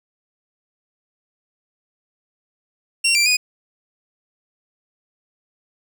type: tone with pitch steps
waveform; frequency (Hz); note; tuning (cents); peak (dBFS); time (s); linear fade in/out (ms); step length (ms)
20% pulse; 2745 / 2358 / 2479; F7 / D7 / D#7; -31 / +6 / -7; -9; 3.04-3.37; 10; 110
effects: none